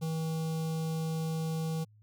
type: tone with notch filter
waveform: square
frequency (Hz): 160.6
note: E3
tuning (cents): -45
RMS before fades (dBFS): -33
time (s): 0.01-1.85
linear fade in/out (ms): 20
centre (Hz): 1800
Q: 0.75
effects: added 106 Hz sine -57 dBFS peak until 2.02 s